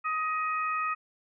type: harmonic tone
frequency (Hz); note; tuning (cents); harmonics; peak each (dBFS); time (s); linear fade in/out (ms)
628; D#5; +16; 2 / 3 / 4; -28 / -38 / -36; 0.04-0.95; 20
effects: none